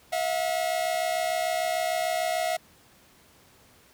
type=tone pair together; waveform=45% pulse; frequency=650 / 716.7 Hz; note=E5 / F5; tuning=-24 / +45 cents; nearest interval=major second; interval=169 cents; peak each=-28 / -28 dBFS; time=0.12-2.57 s; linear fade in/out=10 ms; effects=pink hiss -57 dBFS RMS until 3.93 s + high-pass 60 Hz 12 dB/octave